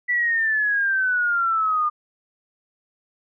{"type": "exponential sweep", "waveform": "sine", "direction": "down", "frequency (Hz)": [1975.5, 1206], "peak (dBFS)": -18, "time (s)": [0.08, 1.9], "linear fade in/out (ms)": 20, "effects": []}